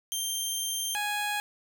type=tone pair in turn; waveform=15% pulse; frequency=3159 / 830.5 Hz; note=G7 / G#5; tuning=+13 / 0 cents; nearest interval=octave + major seventh; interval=2313 cents; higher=first; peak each=-22 dBFS; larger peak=neither; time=0.12-0.95 / 0.95-1.4 s; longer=first; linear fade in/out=0 ms; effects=none